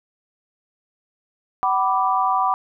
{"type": "chord", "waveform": "sine", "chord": "B minor", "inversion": "second", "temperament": "equal with one note detuned", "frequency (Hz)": [758.6, 987.8, 1174.7], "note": ["F#5", "B5", "D6"], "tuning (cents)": [43, 0, 0], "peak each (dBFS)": -21, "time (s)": [1.63, 2.54], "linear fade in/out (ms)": 0, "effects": []}